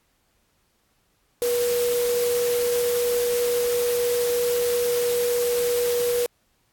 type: tone in noise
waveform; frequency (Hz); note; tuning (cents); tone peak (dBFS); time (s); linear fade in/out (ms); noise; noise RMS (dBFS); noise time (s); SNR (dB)
sine; 482.8; B4; -39; -20; 1.42-6.26; 0; white; -31; 1.42-6.26; +8
effects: pink hiss -67 dBFS RMS until 6.72 s + AAC 64 kbps